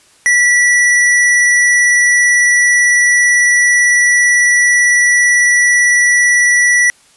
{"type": "tone", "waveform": "square", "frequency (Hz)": 1953, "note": "B6", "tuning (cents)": -20, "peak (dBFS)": -8, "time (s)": [0.26, 6.9], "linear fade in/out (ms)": 0, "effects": ["white hiss -48 dBFS RMS until 7.16 s", "resampled to 24000 Hz"]}